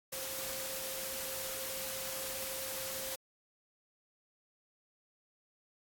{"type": "tone in noise", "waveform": "sine", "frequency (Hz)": 530, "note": "C5", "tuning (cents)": 22, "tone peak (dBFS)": -45, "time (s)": [0.12, 3.16], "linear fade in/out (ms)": 10, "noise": "white", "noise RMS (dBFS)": -40, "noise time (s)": [0.12, 3.16], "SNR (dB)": -8, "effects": ["AAC 64 kbps"]}